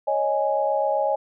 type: chord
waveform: sine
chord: C# suspended second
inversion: none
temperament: equal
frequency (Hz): 554.4 / 622.3 / 830.6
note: C#5 / D#5 / G#5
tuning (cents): 0 / 0 / 0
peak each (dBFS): -24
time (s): 0.07-1.16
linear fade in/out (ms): 10
effects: none